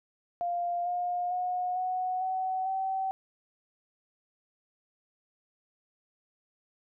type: tone with pitch steps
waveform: sine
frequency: 698.5 / 711.5 / 724.8 / 738.3 / 752.1 / 766.1 Hz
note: F5 / F5 / F#5 / F#5 / F#5 / G5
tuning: 0 / +32 / -36 / -4 / +28 / -40 cents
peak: -28 dBFS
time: 0.41-3.11 s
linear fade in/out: 0 ms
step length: 450 ms
effects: none